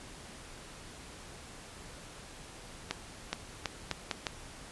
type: accelerating click train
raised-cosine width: 0.2 ms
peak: -14 dBFS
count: 6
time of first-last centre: 2.91-4.268 s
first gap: 420 ms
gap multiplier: 0.78
effects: pink hiss -49 dBFS RMS until 4.71 s + resampled to 24000 Hz